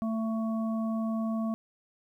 harmonic tone, 222.9 Hz, A3, 23 cents sharp, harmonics 1 / 3 / 5, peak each -28 / -38 / -42 dBFS, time 0.02-1.54 s, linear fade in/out 0 ms, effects 11-bit

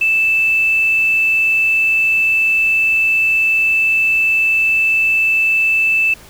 sine tone with quantisation, 2639 Hz, E7, 1 cent sharp, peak -11 dBFS, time 0.01-6.14 s, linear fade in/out 5 ms, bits 6, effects pink hiss -41 dBFS RMS until 6.29 s

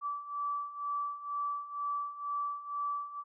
sine beating tone pair, 1156 / 1158.1 Hz, D6 / D6, -28 / -25 cents, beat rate 2.1 Hz, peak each -39 / -35 dBFS, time 0.01-3.24 s, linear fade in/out 50 ms, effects none

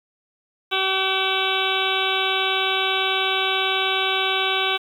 harmonic tone, 381.5 Hz, G4, 47 cents flat, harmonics 1 / 2 / 3 / 4 / 6 / 7 / 8 / 9 / 10, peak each -28 / -28 / -28 / -28 / -28 / -28 / -28 / -28 / -28 dBFS, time 0.71-4.78 s, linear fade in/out 20 ms, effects 8-bit

